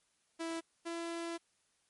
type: tone pair in turn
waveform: sawtooth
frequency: 329.8 / 336.3 Hz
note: E4 / E4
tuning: +1 / +35 cents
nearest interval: unison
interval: 34 cents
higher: second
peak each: -33 / -34 dBFS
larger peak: first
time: 0.39-0.61 / 0.85-1.38 s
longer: second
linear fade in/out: 20 ms
effects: white hiss -75 dBFS RMS until 1.89 s + MP3 48 kbps